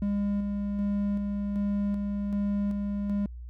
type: tone with tremolo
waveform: triangle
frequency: 202.7 Hz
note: G#3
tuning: 42 cents flat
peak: -23 dBFS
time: 0.02-3.26 s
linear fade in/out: 2 ms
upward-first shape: square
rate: 1.3 Hz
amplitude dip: 30%
effects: added 60 Hz sine -38 dBFS peak until 3.49 s